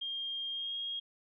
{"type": "tone with pitch glide", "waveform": "sine", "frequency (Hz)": [3215, 3262], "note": ["G7", "G#7"], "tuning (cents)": [43, -32], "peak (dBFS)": -35, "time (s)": [0.01, 1], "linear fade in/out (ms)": 10, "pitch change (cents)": 25, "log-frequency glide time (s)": [0.51, 0.75], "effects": []}